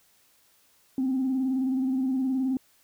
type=tone with vibrato; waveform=sine; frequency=261.6 Hz; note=C4; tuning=in tune; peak=-22 dBFS; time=0.98-2.57 s; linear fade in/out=2 ms; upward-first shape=square; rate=19 Hz; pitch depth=39 cents each way; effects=tanh soft clip ceiling -20 dBFS + white hiss -63 dBFS RMS until 2.83 s